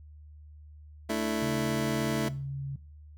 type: chord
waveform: 25% pulse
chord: A suspended fourth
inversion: none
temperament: just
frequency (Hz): 220 / 293.3 / 330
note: A3 / D4 / E4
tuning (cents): 0 / -2 / +2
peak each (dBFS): -28 / -31 / -29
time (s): 1.09-2.29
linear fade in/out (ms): 10
type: tone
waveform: sine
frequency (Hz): 137.8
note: C#3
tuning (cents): -10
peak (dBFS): -32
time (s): 1.42-2.76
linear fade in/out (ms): 5
effects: noise-tail reverb RT60 0.4 s tail -17 dB re dry + added 75 Hz sine -47 dBFS peak until 3.17 s